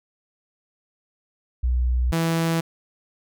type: tone pair in turn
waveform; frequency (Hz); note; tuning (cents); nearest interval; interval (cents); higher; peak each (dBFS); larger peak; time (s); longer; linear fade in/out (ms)
sine / sawtooth; 61.74 / 164.83; B1 / E3; 0 / 0; octave + perfect fourth; 1700; second; -18 / -16; second; 1.63-2.12 / 2.12-2.61; neither; 10
effects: none